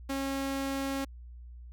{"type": "tone", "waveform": "sawtooth", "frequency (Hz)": 272.5, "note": "C#4", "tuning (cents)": -29, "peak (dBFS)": -27, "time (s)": [0.09, 1.05], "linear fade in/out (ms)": 10, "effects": ["added 60 Hz sine -44 dBFS peak until 1.72 s"]}